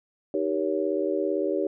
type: chord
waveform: sine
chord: Eb dominant seventh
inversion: none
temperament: just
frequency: 311.1 / 388.9 / 466.7 / 560 Hz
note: Eb4 / G4 / Bb4 / Db5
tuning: 0 / -14 / +2 / +18 cents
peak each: -29 / -27 / -32 / -29 dBFS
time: 0.34-1.67 s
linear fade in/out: 2 ms
effects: none